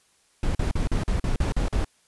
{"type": "noise bursts", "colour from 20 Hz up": "brown", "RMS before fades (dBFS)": -23, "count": 9, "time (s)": [0.43, 1.846], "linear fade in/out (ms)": 2, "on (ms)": 120, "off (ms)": 42, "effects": ["white hiss -63 dBFS RMS until 2.07 s", "resampled to 24000 Hz"]}